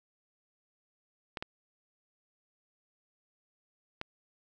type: clicks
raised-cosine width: 0.3 ms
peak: -20 dBFS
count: 3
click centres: 1.372 / 1.425 / 4.014 s
effects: none